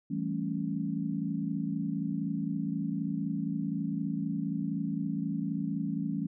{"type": "chord", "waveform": "sine", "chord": "A dominant seventh", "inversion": "second", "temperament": "equal", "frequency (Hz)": [164.81, 196, 220, 277.2], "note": ["E3", "G3", "A3", "C#4"], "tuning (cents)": [0, 0, 0, 0], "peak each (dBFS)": [-35, -35, -36, -35], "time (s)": [0.1, 6.27], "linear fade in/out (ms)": 10, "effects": []}